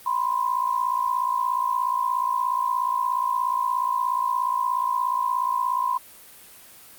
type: tone pair together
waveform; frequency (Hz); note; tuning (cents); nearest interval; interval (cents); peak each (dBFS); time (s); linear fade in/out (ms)
sine; 986.1 / 1043; B5 / C6; -3 / -6; minor second; 97; -24; 0.06-5.98; 5
effects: white hiss -47 dBFS RMS until 6.98 s + Opus 32 kbps